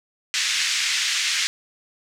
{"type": "band-pass noise", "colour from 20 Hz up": "pink", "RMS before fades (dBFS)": -23, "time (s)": [0.34, 1.47], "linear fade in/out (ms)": 0, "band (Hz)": [1900, 7100], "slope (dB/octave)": 24, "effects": []}